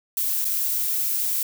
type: noise with dropouts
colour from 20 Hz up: violet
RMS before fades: -24 dBFS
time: 0.17-1.43 s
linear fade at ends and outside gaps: 2 ms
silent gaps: 0.446-0.451 s
effects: none